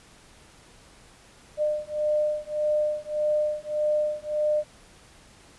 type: beating tone pair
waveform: sine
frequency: 602 / 603.7 Hz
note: D5 / D5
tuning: +43 / +48 cents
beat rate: 1.7 Hz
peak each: -26 dBFS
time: 1.57-4.64 s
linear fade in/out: 50 ms
effects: pink hiss -53 dBFS RMS until 5.58 s + resampled to 24000 Hz